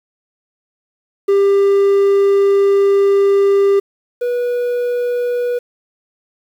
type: tone pair in turn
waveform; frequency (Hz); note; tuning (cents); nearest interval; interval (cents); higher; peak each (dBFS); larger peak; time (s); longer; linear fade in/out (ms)
triangle; 397.4 / 486.9; G4 / B4; +24 / -25; major third; 351; second; -7 / -13; first; 1.28-3.8 / 4.21-5.59; first; 10
effects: 7-bit